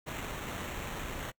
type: noise with sample-and-hold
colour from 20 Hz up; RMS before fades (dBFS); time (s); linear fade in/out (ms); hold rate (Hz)
pink; -39; 0.06-1.32; 20; 4900
effects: noise-tail reverb RT60 0.1 s tail -24 dB re dry